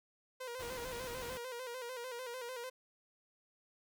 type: tone with vibrato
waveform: sawtooth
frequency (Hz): 493.9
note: B4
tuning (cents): 0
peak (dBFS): -38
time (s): 0.4-2.7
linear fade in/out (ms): 10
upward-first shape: square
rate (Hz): 6.7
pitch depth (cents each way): 69
type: noise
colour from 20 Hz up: pink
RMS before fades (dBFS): -48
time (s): 0.59-1.38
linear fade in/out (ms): 10
effects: none